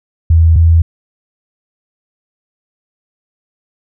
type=tone pair in turn; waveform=sine; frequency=81.9 / 82.61 Hz; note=E2 / E2; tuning=-11 / +4 cents; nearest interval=unison; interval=15 cents; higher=second; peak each=-4 dBFS; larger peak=neither; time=0.3-0.56 / 0.56-0.82 s; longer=neither; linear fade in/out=5 ms; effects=none